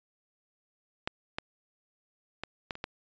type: clicks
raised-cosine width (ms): 0.3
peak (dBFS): -14 / -16 / -19 / -17 / -26 / -18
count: 6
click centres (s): 1.075 / 1.385 / 2.436 / 2.708 / 2.754 / 2.841
effects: resampled to 16000 Hz